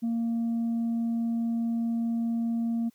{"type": "tone", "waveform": "sine", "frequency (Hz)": 231.2, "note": "A#3", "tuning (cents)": -14, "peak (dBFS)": -23, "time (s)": [0.02, 2.9], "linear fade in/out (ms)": 20, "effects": ["tanh soft clip ceiling -24 dBFS", "white hiss -68 dBFS RMS until 2.94 s"]}